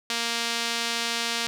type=tone with band-pass filter; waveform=sawtooth; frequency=233.1 Hz; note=A#3; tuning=in tune; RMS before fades=-28 dBFS; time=0.1-1.47 s; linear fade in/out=0 ms; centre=4200 Hz; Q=1; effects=none